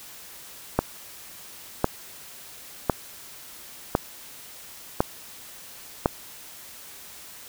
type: click train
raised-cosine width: 1 ms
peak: -4 dBFS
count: 6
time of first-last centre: 0.79-6.059 s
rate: 0.949 Hz
effects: white hiss -44 dBFS RMS until 7.48 s